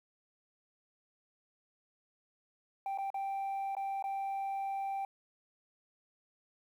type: tone with dropouts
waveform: sine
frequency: 784 Hz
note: G5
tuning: in tune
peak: -31 dBFS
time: 2.86-5.05 s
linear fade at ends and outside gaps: 2 ms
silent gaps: 2.976-2.985 / 3.103-3.143 / 3.751-3.767 / 4.025-4.04 s
effects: tanh soft clip ceiling -33 dBFS + 11-bit